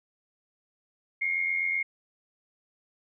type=tone pair together; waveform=sine; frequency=2138 / 2226 Hz; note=C7 / C#7; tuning=+37 / +7 cents; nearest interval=minor second; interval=70 cents; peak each=-26 / -33 dBFS; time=1.21-1.83 s; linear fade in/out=10 ms; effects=none